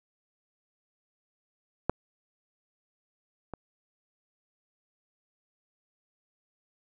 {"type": "clicks", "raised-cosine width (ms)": 1, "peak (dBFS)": [-10, -23], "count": 2, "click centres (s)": [1.896, 3.537], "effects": []}